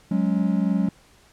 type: chord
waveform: triangle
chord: F# suspended second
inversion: none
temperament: just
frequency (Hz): 185 / 208.1 / 277.5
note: F#3 / G#3 / C#4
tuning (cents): 0 / +4 / +2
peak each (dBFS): -20 / -21 / -25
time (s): 0.11-0.89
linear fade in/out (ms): 5
effects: pink hiss -55 dBFS RMS until 1.32 s + low-pass 10000 Hz 12 dB/octave